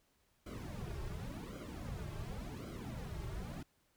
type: noise with flanger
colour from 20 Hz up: brown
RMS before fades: -44 dBFS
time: 0.46-3.63 s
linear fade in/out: 5 ms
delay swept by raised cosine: 1.1 to 4.1 ms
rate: 0.9 Hz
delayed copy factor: -1
effects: pink hiss -75 dBFS RMS until 3.96 s